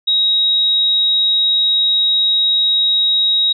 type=tone; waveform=sine; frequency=3801 Hz; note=A#7; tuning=33 cents sharp; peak=-11 dBFS; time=0.07-3.53 s; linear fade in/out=10 ms; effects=none